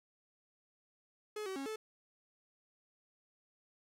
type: tone with pitch steps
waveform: 45% pulse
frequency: 424.4 / 380.9 / 273.5 / 435.3 Hz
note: G#4 / G4 / C#4 / A4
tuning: +38 / -50 / -23 / -19 cents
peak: -39 dBFS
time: 1.36-1.76 s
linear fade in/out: 5 ms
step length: 100 ms
effects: low-pass 12000 Hz 12 dB/octave + 13-bit